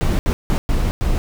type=noise bursts at uneven times; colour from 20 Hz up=brown; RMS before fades=-17 dBFS; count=5; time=0.01-0.19 / 0.26-0.33 / 0.5-0.58 / 0.69-0.91 / 1.01-1.18 s; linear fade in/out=0 ms; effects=none